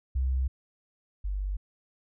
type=tone pair in turn; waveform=sine; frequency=65 / 48.69 Hz; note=C2 / G1; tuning=-11 / -11 cents; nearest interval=perfect fourth; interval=500 cents; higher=first; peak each=-24 / -28 dBFS; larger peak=first; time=0.15-0.48 / 1.24-1.57 s; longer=neither; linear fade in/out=10 ms; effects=none